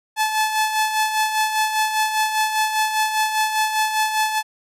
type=tone with tremolo; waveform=sawtooth; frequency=866 Hz; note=A5; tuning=28 cents flat; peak=-12 dBFS; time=0.16-4.43 s; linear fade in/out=50 ms; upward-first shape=sine; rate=5 Hz; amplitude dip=55%; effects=resampled to 32000 Hz